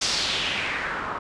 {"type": "noise with low-pass filter sweep", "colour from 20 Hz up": "white", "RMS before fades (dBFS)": -27, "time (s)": [0.01, 1.19], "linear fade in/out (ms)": 10, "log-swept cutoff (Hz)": [5700, 1100], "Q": 2.5, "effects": ["resampled to 22050 Hz"]}